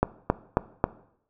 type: click train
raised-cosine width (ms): 1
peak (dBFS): -5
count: 4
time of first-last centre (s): 0.03-0.841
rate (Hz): 3.7
effects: noise-tail reverb RT60 0.7 s tail -18 dB re dry